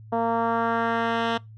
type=tone with low-pass filter sweep; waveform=10% pulse; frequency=230 Hz; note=A#3; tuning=23 cents flat; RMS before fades=-24 dBFS; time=0.12-1.38 s; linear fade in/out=10 ms; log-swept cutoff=790 to 3100 Hz; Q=1.6; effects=noise-tail reverb RT60 0.2 s tail -23 dB re dry + added 109 Hz sine -42 dBFS peak until 1.57 s